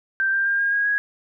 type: tone with pitch steps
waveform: sine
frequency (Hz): 1568 / 1585.3 / 1602.8 / 1620.5 / 1638.4 / 1656.4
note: G6 / G6 / G6 / G#6 / G#6 / G#6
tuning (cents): 0 / +19 / +38 / -43 / -24 / -5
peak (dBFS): -18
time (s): 0.2-0.98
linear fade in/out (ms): 0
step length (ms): 130
effects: none